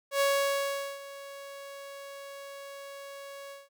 sawtooth tone with ADSR envelope, 557 Hz, C#5, 8 cents sharp, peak -19 dBFS, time 0.11-3.69 s, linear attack 95 ms, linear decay 780 ms, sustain -19 dB, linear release 180 ms, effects none

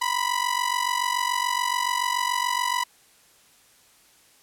sawtooth ring-modulated tone, 987.8 Hz, B5, in tune, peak -16 dBFS, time 0.01-2.84 s, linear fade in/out 10 ms, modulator 23.5 Hz, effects white hiss -57 dBFS RMS until 4.42 s + low-pass 12000 Hz 12 dB/octave

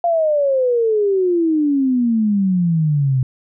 sine exponential sweep, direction down, 698.5 to 126.6 Hz, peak -13 dBFS, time 0.04-3.23 s, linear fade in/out 2 ms, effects none

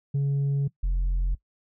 sine tone pair in turn, 140 / 43.86 Hz, C#3 / F1, +18 / +8 cents, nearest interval octave + minor sixth, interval 2010 cents, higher first, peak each -19 dBFS, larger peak neither, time 0.14-0.68 / 0.83-1.35 s, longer first, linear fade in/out 10 ms, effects noise-tail reverb RT60 0.1 s tail -20 dB re dry + tanh soft clip ceiling -21 dBFS

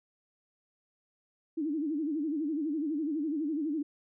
sine tone with vibrato, 303.7 Hz, D#4, 42 cents flat, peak -29 dBFS, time 1.57-3.83 s, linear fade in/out 10 ms, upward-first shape sine, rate 12 Hz, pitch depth 140 cents each way, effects none

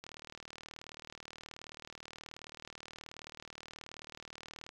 click train, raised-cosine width 0.2 ms, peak -29 dBFS, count 181, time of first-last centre 0.04-4.691 s, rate 38.7 Hz, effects 10-bit

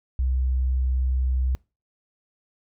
sine tone, 64.1 Hz, C2, 35 cents flat, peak -20 dBFS, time 0.19-1.55 s, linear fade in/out 0 ms, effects noise-tail reverb RT60 0.3 s tail -25 dB re dry

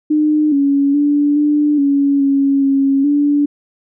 sine tone with pitch steps, 303.5 / 280.2 / 290.5 / 296.1 / 280.8 / 276.5 / 273.9 / 289.6 Hz, D#4 / C#4 / D4 / D4 / C#4 / C#4 / C#4 / D4, -43 / +19 / -19 / +14 / +22 / -4 / -21 / -24 cents, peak -10 dBFS, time 0.1-3.46 s, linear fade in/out 10 ms, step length 420 ms, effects none

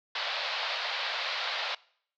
white band-pass noise, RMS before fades -33 dBFS, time 0.15-1.75 s, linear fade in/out 5 ms, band 530 to 4500 Hz, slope 48 dB/octave, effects noise-tail reverb RT60 0.6 s tail -23 dB re dry

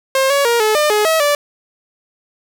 sawtooth tone with pitch steps, 533 / 562 / 471 / 430.9 / 601 / 421.6 / 643 / 582 Hz, C5 / C#5 / A#4 / A4 / D5 / G#4 / E5 / D5, +32 / +24 / +18 / -36 / +40 / +26 / -43 / -16 cents, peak -8 dBFS, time 0.15-1.35 s, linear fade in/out 2 ms, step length 150 ms, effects none

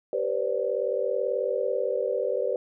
sine tone cluster, 390.7 / 484.5 / 525 / 583 Hz, G4 / B4 / C5 / D5, -6 / -33 / +6 / -13 cents, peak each -31 / -29 / -29 / -30 dBFS, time 0.13-2.56 s, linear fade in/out 2 ms, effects none

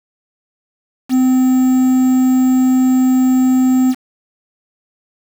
triangle tone with quantisation, 257.1 Hz, C4, 30 cents flat, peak -7 dBFS, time 1.09-3.95 s, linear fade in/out 50 ms, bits 5, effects none

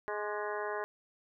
harmonic tone with a mistuned harmonic, 209.3 Hz, G#3, 14 cents sharp, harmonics 2 / 3 / 4 / 5 / 6 / 7 / 8 / 9, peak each -38 / -41 / -42 / -41 / -48 / -45 / -44 / -47 dBFS, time 0.08-0.84 s, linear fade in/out 0 ms, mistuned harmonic 6, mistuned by -70 cents, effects none

